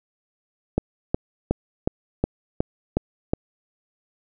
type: click train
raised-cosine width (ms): 2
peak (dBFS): -6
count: 8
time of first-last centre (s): 0.78-3.335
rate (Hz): 2.74
effects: none